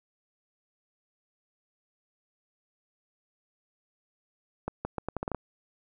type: accelerating click train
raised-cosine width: 1 ms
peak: -17 dBFS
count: 9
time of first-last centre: 4.68-5.347 s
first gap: 170 ms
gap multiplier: 0.78
effects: none